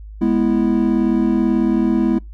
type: chord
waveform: triangle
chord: E major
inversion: first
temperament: equal with one note detuned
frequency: 208.6 / 246.9 / 329.6 Hz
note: G#3 / B3 / E4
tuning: +8 / 0 / 0 cents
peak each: -16 dBFS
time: 0.21-2.19 s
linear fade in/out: 10 ms
effects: noise-tail reverb RT60 0.2 s tail -25 dB re dry + added 52 Hz sine -32 dBFS peak until 2.33 s